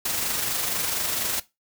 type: noise with amplitude modulation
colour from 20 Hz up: white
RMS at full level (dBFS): -25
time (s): 0.05-1.4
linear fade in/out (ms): 5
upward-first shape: sine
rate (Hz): 24.2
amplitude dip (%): 35
effects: noise-tail reverb RT60 0.2 s tail -17 dB re dry